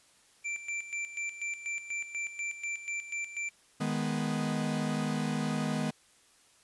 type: tone with tremolo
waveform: square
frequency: 2349 Hz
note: D7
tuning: in tune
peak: -33 dBFS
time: 0.44-3.5 s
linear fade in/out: 20 ms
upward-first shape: square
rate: 4.1 Hz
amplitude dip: 70%
type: chord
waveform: 45% pulse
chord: G# minor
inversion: second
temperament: equal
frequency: 155.56 / 207.7 / 246.9 Hz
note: D#3 / G#3 / B3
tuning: 0 / 0 / 0 cents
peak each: -34 dBFS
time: 3.8-5.91 s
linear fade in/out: 10 ms
effects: white hiss -63 dBFS RMS until 6.63 s + resampled to 24000 Hz